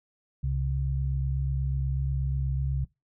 sine tone pair together, 66.61 / 134.8 Hz, C2 / C#3, +32 / -48 cents, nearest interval octave, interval 1220 cents, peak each -28 dBFS, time 0.43-2.85 s, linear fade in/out 10 ms, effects noise-tail reverb RT60 0.2 s tail -21 dB re dry

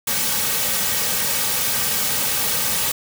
white noise with comb filter, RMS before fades -21 dBFS, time 0.07-2.92 s, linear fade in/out 5 ms, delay 2.9 ms, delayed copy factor -0.65, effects none

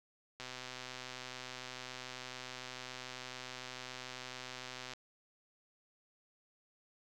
click train, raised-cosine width 0.2 ms, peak -27 dBFS, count 577, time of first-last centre 0.4-4.935 s, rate 127 Hz, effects none

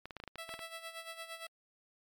clicks, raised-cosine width 0.3 ms, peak -28 dBFS, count 10, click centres 0.056 / 0.108 / 0.167 / 0.201 / 0.238 / 0.277 / 0.357 / 0.492 / 0.54 / 0.592 s
10% pulse tone with tremolo, 659.3 Hz, E5, in tune, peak -33 dBFS, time 0.38-1.47 s, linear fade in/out 5 ms, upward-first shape sine, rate 8.7 Hz, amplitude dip 70%
effects MP3 96 kbps

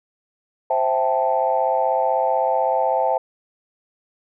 sine chord, A minor seventh, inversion first, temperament equal, 523.3 / 659.3 / 784 / 880 Hz, C5 / E5 / G5 / A5, 0 / 0 / 0 / 0 cents, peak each -22 dBFS, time 0.7-3.18 s, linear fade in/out 5 ms, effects tanh soft clip ceiling -6 dBFS

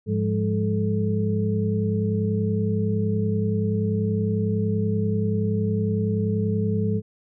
sine tone cluster, 104.2 / 174.1 / 204.7 / 434.2 Hz, G#2 / F3 / G#3 / A4, +6 / -5 / -25 / -23 cents, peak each -24 / -28 / -25 / -28 dBFS, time 0.06-7.02 s, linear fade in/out 50 ms, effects none

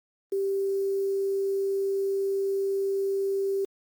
sine tone with quantisation, 392 Hz, G4, in tune, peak -24 dBFS, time 0.32-3.65 s, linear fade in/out 5 ms, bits 8, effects Opus 32 kbps

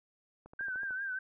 click train, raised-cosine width 1 ms, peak -38 dBFS, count 7, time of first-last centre 0.46-0.908 s, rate 13.4 Hz
sine tone with vibrato, 1555 Hz, G6, 14 cents flat, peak -34 dBFS, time 0.59-1.19 s, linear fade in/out 5 ms, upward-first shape triangle, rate 5.1 Hz, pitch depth 83 cents each way
effects none

